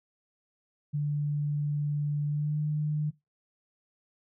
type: tone with pitch glide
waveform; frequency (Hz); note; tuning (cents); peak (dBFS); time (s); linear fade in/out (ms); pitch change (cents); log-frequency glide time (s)
sine; 146.83 to 150.78; D3 to D3; 0 to +46; -26; 0.93-3.11; 20; +46; 2.27-2.59
effects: noise-tail reverb RT60 0.2 s tail -19 dB re dry